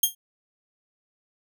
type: tone with exponential decay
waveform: 5% pulse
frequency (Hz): 3220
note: G7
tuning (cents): +46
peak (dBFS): -6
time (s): 0.03-0.15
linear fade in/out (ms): 5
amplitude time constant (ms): 25
effects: none